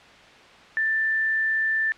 sine tone, 1772 Hz, A6, 12 cents sharp, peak -20 dBFS, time 0.77-1.92 s, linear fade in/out 0 ms, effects white hiss -48 dBFS RMS until 1.97 s + low-pass 3000 Hz 12 dB/octave

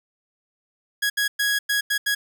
sawtooth tone bursts at uneven times, 1661.2 Hz, G#6, in tune, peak -16 dBFS, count 6, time 1.02-1.1 / 1.17-1.28 / 1.39-1.59 / 1.69-1.81 / 1.9-1.98 / 2.06-2.15 s, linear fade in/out 10 ms, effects none

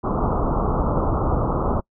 pink low-pass noise, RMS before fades -21 dBFS, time 0.03-1.81 s, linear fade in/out 20 ms, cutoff 1300 Hz, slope 96 dB/octave, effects noise-tail reverb RT60 0.1 s tail -26 dB re dry

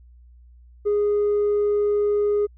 triangle tone with tanh clipping, 413.3 Hz, G#4, 8 cents flat, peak -18 dBFS, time 0.85-2.47 s, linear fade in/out 20 ms, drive 6 dB, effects added 60 Hz sine -46 dBFS peak until 2.57 s

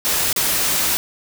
white noise with dropouts, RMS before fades -19 dBFS, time 0.05-0.97 s, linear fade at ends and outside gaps 0 ms, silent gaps 0.328-0.362 s, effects none

